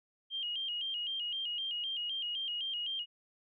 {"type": "tone with vibrato", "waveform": "sine", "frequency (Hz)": 3027, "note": "F#7", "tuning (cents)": 39, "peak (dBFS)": -34, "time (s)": [0.3, 3.06], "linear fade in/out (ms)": 50, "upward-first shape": "square", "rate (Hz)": 3.9, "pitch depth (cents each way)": 83, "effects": []}